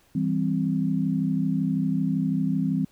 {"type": "chord", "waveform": "sine", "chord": "C major", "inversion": "first", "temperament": "just", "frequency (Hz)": [163.52, 196.22, 261.6], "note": ["E3", "G3", "C4"], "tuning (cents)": [-14, 2, 0], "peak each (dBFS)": -26, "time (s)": [0.15, 2.85], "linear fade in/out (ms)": 5, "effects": ["pink hiss -61 dBFS RMS until 2.91 s"]}